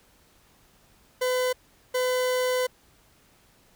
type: tone pair in turn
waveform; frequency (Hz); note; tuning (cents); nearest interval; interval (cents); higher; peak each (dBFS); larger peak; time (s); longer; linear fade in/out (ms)
40% pulse; 505 / 505; B4 / B4; +39 / +39; unison; 0; neither; -22; neither; 1.21-1.53 / 1.94-2.67; second; 10
effects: pink hiss -60 dBFS RMS until 3.75 s